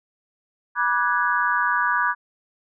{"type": "chord", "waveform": "sine", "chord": "G# half-diminished seventh", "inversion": "first", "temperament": "equal with one note detuned", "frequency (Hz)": [973, 1174.7, 1480, 1661.2], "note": ["B5", "D6", "F#6", "G#6"], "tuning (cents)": [-26, 0, 0, 0], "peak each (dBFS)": -24, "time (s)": [0.75, 2.15], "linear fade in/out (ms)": 50, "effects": []}